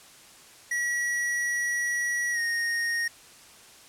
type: tone with pitch glide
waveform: square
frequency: 1927 to 1860.3 Hz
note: B6 to A#6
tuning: -43 to -4 cents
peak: -26 dBFS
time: 0.71-3.08 s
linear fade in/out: 5 ms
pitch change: -61 cents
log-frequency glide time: 2.32-2.39 s
effects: white hiss -51 dBFS RMS until 3.88 s + low-pass 10000 Hz 12 dB/octave

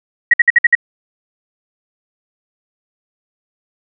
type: tone bursts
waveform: sine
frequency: 1903 Hz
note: A#6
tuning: 35 cents sharp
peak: -4 dBFS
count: 6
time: 0.31-0.752 s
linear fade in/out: 5 ms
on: 27 ms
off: 56 ms
effects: none

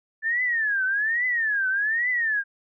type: tone with vibrato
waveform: sine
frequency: 1746 Hz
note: A6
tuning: 14 cents flat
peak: -21 dBFS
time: 0.22-2.44 s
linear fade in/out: 50 ms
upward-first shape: triangle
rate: 1.2 Hz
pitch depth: 260 cents each way
effects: none

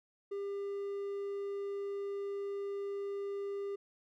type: tone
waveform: triangle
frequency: 399.9 Hz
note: G4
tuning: 35 cents sharp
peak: -34 dBFS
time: 0.31-3.76 s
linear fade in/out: 10 ms
effects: none

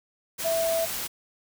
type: tone in noise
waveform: sine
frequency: 659.3 Hz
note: E5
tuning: in tune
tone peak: -23 dBFS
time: 0.44-0.86 s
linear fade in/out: 20 ms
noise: white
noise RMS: -32 dBFS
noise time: 0.38-1.08 s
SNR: +6 dB
effects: none

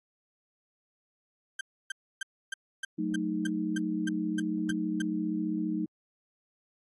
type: tone bursts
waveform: 35% pulse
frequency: 1568 Hz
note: G6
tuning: in tune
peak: -30 dBFS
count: 12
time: 1.59-5.02 s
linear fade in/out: 5 ms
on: 20 ms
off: 290 ms
type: chord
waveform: sine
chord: D# diminished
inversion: first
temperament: equal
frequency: 185 / 220 / 311.1 Hz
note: F#3 / A3 / D#4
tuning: 0 / 0 / 0 cents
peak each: -34 / -34 / -31 dBFS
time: 2.98-5.86 s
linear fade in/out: 10 ms
effects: AAC 32 kbps

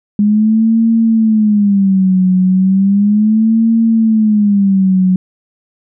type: tone with vibrato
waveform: sine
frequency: 204.8 Hz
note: G#3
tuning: 24 cents flat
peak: -7 dBFS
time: 0.19-5.16 s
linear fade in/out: 2 ms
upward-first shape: sine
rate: 0.35 Hz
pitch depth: 180 cents each way
effects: none

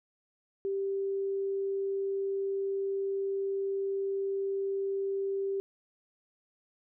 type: tone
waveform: sine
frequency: 392 Hz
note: G4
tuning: in tune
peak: -29 dBFS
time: 0.65-5.6 s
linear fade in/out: 0 ms
effects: none

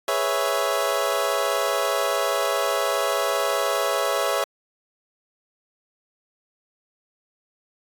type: chord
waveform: 25% pulse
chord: C# minor seventh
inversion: second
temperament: equal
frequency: 415.3 / 493.9 / 554.4 / 659.3 Hz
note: G#4 / B4 / C#5 / E5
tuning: 0 / 0 / 0 / 0 cents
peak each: -25 / -26 / -21 / -22 dBFS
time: 0.08-4.44 s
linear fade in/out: 2 ms
effects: AAC 64 kbps

